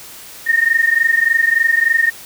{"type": "tone pair together", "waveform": "sine", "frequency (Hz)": [1826, 1849.4], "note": ["A#6", "A#6"], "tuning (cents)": [-36, -14], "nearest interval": "unison", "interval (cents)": 22, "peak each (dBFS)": -14, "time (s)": [0.46, 2.11], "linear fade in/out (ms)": 20, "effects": ["white hiss -36 dBFS RMS until 2.25 s"]}